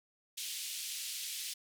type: band-pass noise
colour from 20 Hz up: pink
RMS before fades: -41 dBFS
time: 0.37-1.54 s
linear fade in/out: 10 ms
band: 2800 to 14000 Hz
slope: 24 dB/octave
effects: none